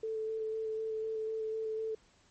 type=tone with vibrato; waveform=sine; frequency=440 Hz; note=A4; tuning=in tune; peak=-33 dBFS; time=0.03-1.95 s; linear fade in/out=5 ms; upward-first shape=square; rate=4 Hz; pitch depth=10 cents each way; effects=pink hiss -66 dBFS RMS until 2.3 s + MP3 32 kbps